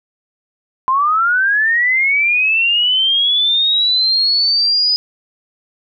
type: linear sweep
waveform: sine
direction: up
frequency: 1020 to 5000 Hz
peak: -11 dBFS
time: 0.88-4.96 s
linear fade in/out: 0 ms
effects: none